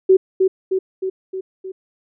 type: tone with echo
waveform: sine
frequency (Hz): 378.2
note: F#4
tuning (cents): +38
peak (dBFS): -7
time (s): 0.09-0.17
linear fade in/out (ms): 10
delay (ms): 310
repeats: 5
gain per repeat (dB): -4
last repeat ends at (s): 1.72
effects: none